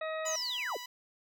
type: harmonic tone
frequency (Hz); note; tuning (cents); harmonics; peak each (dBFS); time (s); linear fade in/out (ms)
633; D#5; +30; 1 / 2 / 3 / 4 / 6; -35 / -41 / -42 / -48 / -49; 0.01-0.36; 5
type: tone with vibrato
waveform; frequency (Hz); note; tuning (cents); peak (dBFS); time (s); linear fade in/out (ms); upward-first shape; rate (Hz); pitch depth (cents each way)
10% pulse; 987.8; B5; 0; -33; 0.25-0.86; 5; square; 12; 9
type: linear sweep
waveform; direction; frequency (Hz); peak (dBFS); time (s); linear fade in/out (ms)
sine; down; 7110 to 337.7; -33; 0.26-0.77; 5
effects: none